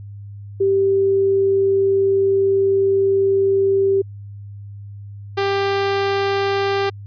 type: tone pair in turn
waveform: sine / sawtooth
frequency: 390.8 / 395.6 Hz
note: G4 / G4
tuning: -5 / +16 cents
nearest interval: unison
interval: 21 cents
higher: second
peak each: -13 dBFS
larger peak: neither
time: 0.6-4.02 / 5.37-6.9 s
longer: first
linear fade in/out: 10 ms
effects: added 101 Hz sine -32 dBFS peak until 7.06 s + resampled to 11025 Hz